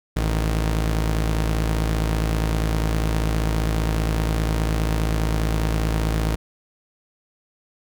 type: tone pair together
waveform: sawtooth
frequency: 55.07 / 155.56 Hz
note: A1 / D#3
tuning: +2 / 0 cents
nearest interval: octave + tritone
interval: 1798 cents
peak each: -16 / -24 dBFS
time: 0.16-6.36 s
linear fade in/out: 10 ms
effects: none